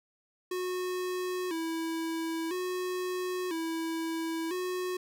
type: tone with vibrato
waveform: square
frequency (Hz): 345.5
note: F4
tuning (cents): -19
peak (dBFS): -32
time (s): 0.51-4.97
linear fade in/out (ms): 5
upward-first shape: square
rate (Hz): 0.5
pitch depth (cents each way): 95
effects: 11-bit